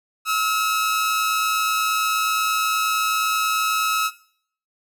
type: tone pair together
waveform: sawtooth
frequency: 1290.6 / 1399 Hz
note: E6 / F6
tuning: -37 / +3 cents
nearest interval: minor second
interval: 140 cents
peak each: -16 / -26 dBFS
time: 0.25-4.11 s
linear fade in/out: 50 ms
effects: noise-tail reverb RT60 0.6 s tail -18 dB re dry